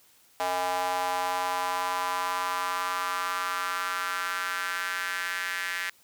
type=tone with high-pass filter sweep; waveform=square; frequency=91 Hz; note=F#2; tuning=28 cents flat; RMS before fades=-30 dBFS; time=0.4-5.9 s; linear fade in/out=0 ms; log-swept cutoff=750 to 1800 Hz; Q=3.5; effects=white hiss -60 dBFS RMS until 6.03 s + high-pass 60 Hz 12 dB/octave